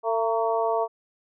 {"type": "harmonic tone with a mistuned harmonic", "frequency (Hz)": 225.3, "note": "A3", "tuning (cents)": 41, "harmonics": [2, 3, 4, 5], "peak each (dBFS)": [-26, -25, -28, -31], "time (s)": [0.03, 0.88], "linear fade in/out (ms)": 50, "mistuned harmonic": 4, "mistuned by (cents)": 41, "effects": []}